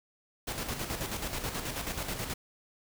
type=noise with tremolo; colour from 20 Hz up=pink; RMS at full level=-34 dBFS; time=0.47-2.34 s; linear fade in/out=10 ms; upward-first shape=square; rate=9.3 Hz; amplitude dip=50%; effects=none